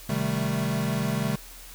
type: chord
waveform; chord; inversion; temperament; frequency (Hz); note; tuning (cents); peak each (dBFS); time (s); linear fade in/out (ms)
square; A half-diminished seventh; first; equal; 130.81 / 155.56 / 196 / 220; C3 / Eb3 / G3 / A3; 0 / 0 / 0 / 0; -31; 0.09-1.36; 5
effects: added 41 Hz sine -46 dBFS peak until 1.74 s + white hiss -46 dBFS RMS until 1.74 s